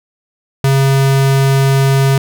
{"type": "tone", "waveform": "square", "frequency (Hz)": 136, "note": "C#3", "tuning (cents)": -33, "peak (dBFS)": -9, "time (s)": [0.64, 2.18], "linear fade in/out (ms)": 2, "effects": []}